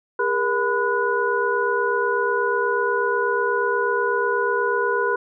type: tone cluster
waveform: sine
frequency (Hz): 407.2 / 475.4 / 1002 / 1461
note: G#4 / A#4 / B5 / F#6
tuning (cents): -34 / +34 / +25 / -22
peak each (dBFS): -24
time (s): 0.19-5.16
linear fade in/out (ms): 5
effects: none